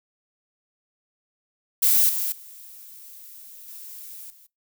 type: noise with level steps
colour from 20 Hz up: violet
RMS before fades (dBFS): -18 / -26 / -44 / -40 / -52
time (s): 1.82-4.47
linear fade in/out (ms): 10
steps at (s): 2.09 / 2.32 / 3.68 / 4.3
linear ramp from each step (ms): 2
effects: noise-tail reverb RT60 0.2 s tail -23 dB re dry